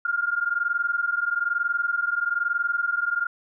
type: tone pair together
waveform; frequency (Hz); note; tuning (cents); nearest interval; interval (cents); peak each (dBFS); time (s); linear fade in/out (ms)
sine; 1396.9 / 1418; F6 / F6; 0 / +26; unison; 26; -25; 0.05-3.27; 5
effects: none